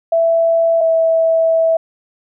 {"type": "tone pair in turn", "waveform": "sine", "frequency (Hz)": [663, 653.5], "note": ["E5", "E5"], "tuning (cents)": [10, -15], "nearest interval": "unison", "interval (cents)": 25, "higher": "first", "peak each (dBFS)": -10, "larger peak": "neither", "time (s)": [[0.12, 0.81], [0.81, 1.77]], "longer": "second", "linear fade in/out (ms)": 5, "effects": []}